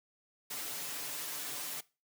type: noise with comb filter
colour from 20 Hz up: white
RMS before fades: -40 dBFS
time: 0.5-1.81 s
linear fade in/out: 10 ms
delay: 6.8 ms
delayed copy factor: +1
effects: noise-tail reverb RT60 0.3 s tail -21 dB re dry + high-pass 150 Hz 12 dB/octave